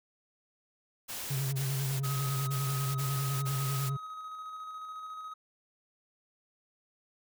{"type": "noise bursts", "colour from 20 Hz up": "white", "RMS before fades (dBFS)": -39, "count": 6, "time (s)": [1.08, 3.9], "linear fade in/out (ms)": 20, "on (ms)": 450, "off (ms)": 24}
{"type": "tone with vibrato", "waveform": "triangle", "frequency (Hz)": 135.3, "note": "C#3", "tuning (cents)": -42, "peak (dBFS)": -28, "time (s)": [1.3, 3.97], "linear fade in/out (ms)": 10, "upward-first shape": "sine", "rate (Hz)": 10, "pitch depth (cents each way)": 54}
{"type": "tone with tremolo", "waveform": "triangle", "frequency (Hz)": 1264, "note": "D#6", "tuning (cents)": 27, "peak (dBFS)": -37, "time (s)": [2.03, 5.34], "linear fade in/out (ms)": 10, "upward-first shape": "square", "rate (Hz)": 14, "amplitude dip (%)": 25}
{"effects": []}